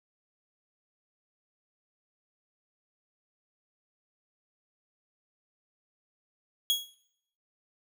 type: tone with exponential decay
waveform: 40% pulse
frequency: 3322 Hz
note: G#7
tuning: in tune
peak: -20 dBFS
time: 6.7-6.94 s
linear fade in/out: 0 ms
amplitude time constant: 51 ms
effects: noise-tail reverb RT60 0.7 s tail -19 dB re dry